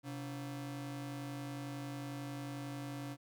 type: ring-modulated tone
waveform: 45% pulse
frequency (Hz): 207.7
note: G#3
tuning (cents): 0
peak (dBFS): -38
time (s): 0.03-3.17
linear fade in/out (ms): 50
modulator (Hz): 78.3
effects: none